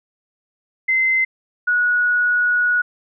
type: tone pair in turn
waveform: sine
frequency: 2065 / 1460.2 Hz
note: C7 / F#6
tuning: -23 / -23 cents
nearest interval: tritone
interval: 600 cents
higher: first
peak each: -14 dBFS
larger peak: neither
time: 0.88-1.25 / 1.67-2.82 s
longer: second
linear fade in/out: 10 ms
effects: none